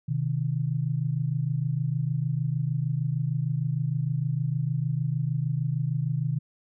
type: tone pair together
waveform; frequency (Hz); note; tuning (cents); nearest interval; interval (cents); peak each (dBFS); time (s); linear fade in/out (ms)
sine; 127.76 / 154.3; C3 / D#3; -41 / -14; minor third; 327; -27; 0.08-6.39; 10
effects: none